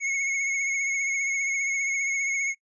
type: tone with vibrato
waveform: square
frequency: 2191 Hz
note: C#7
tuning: 21 cents flat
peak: -25 dBFS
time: 0-2.55 s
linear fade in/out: 50 ms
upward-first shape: triangle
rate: 15 Hz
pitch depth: 39 cents each way
effects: noise-tail reverb RT60 0.1 s tail -22 dB re dry + resampled to 22050 Hz